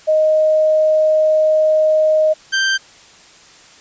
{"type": "tone pair in turn", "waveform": ["sine", "sawtooth"], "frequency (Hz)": [622.3, 1568.1], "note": ["D#5", "G6"], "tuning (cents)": [0, 0], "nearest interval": "octave + major third", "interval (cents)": 1600, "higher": "second", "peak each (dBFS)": -10, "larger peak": "neither", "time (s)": [[0.07, 2.34], [2.52, 2.78]], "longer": "first", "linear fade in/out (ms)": 20, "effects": ["white hiss -44 dBFS RMS until 3.8 s", "resampled to 16000 Hz"]}